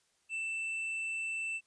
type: tone with tanh clipping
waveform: triangle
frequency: 2661 Hz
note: E7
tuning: 16 cents sharp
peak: -35 dBFS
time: 0.29-1.61 s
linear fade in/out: 50 ms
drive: 9 dB
effects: white hiss -73 dBFS RMS until 1.66 s + resampled to 22050 Hz